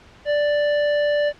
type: tone with hard clipping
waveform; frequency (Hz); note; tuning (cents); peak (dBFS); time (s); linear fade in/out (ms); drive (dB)
sine; 587.3; D5; 0; -19; 0.25-1.33; 50; 12
effects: pink hiss -48 dBFS RMS until 1.39 s + low-pass 4000 Hz 12 dB/octave